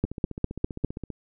two click trains, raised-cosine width 3 ms, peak -10 / -21 dBFS, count 5 / 17, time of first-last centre 0.04-0.846 / 0.05-1.103 s, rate 4.96 / 15.2 Hz, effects none

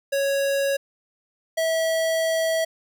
square tone pair in turn, 554 / 649.9 Hz, C#5 / E5, -1 / -25 cents, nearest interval minor third, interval 276 cents, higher second, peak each -21 dBFS, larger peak neither, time 0.12-0.77 / 1.57-2.65 s, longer second, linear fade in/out 10 ms, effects none

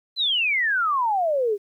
sine exponential sweep, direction down, 4139 to 390 Hz, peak -19 dBFS, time 0.16-1.58 s, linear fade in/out 50 ms, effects 10-bit

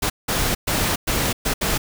pink noise bursts at uneven times, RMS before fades -21 dBFS, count 6, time 0.02-0.1 / 0.28-0.55 / 0.67-0.96 / 1.07-1.33 / 1.45-1.54 / 1.61-1.78 s, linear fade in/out 10 ms, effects none

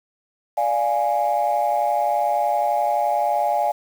sine chord, D diminished, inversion none, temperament equal, 587.3 / 698.5 / 830.6 Hz, D5 / F5 / Ab5, 0 / 0 / 0 cents, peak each -23 / -21 / -20 dBFS, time 0.57-3.72 s, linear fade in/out 10 ms, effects tanh soft clip ceiling -11 dBFS + 7-bit

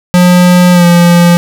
square tone with pitch glide, 178.7 to 173.31 Hz, F3 to F3, +40 to -13 cents, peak -3 dBFS, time 0.14-1.37 s, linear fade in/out 0 ms, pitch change -53 cents, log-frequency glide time 0.72-0.85 s, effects none

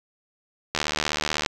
click train, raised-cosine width 0.2 ms, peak -6 dBFS, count 55, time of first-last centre 0.75-1.461 s, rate 75.9 Hz, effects none

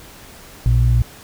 sine tone pair together, 59.04 / 118.6 Hz, A#1 / A#2, +23 / +30 cents, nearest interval octave, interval 1207 cents, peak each -13 dBFS, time 0.66-1.02 s, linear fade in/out 0 ms, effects tanh soft clip ceiling -5 dBFS + pink hiss -41 dBFS RMS until 1.23 s

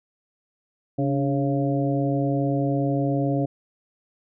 harmonic tone with a mistuned harmonic, 137.6 Hz, C#3, 12 cents flat, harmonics 1 / 2 / 3 / 4 / 5, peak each -24 / -24 / -32 / -29 / -31 dBFS, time 0.98-3.46 s, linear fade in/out 10 ms, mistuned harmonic 2, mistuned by +65 cents, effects none

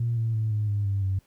sine tone with pitch steps, 117.4 / 113.47 / 109.66 / 105.99 / 102.44 / 99.01 / 95.69 Hz, A#2 / A#2 / A2 / G#2 / G#2 / G2 / G2, +13 / -46 / -5 / +36 / -23 / +18 / -41 cents, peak -22 dBFS, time 0-1.19 s, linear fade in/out 5 ms, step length 170 ms, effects tanh soft clip ceiling -18 dBFS + pink hiss -65 dBFS RMS until 1.26 s

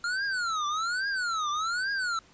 square tone with vibrato, 1384 Hz, F6, 16 cents flat, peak -28 dBFS, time 0.04-2.19 s, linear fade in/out 2 ms, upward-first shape triangle, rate 1.2 Hz, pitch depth 300 cents each way, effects pink hiss -58 dBFS RMS until 2.33 s + resampled to 16000 Hz

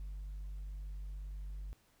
sine tone, 49 Hz, G1, in tune, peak -38 dBFS, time 0-1.73 s, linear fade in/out 0 ms, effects tanh soft clip ceiling -40 dBFS + pink hiss -70 dBFS RMS until 2 s

